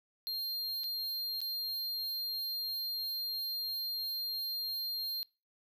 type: tone with dropouts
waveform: square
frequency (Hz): 4199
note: C8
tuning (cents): +5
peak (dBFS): -35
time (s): 0.27-5.23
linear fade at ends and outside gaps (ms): 0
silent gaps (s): 0.835-0.841 / 1.405-1.415
effects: noise-tail reverb RT60 0.3 s tail -23 dB re dry